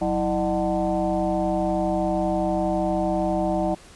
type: tone with frequency modulation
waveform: sine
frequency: 466.2 Hz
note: A#4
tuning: in tune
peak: -20 dBFS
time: 0.01-3.75 s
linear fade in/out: 10 ms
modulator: 140 Hz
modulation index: 2.4
effects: pink hiss -48 dBFS RMS until 3.95 s + resampled to 24000 Hz